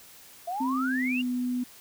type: exponential sweep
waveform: sine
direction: up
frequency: 670 to 2890 Hz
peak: -29 dBFS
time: 0.47-1.22 s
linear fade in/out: 10 ms
type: tone with pitch glide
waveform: sine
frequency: 261.6 to 248.5 Hz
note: C4 to B3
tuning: 0 to +11 cents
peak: -26 dBFS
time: 0.6-1.64 s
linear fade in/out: 10 ms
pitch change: -89 cents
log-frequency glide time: 0.82-1.28 s
effects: white hiss -51 dBFS RMS until 1.8 s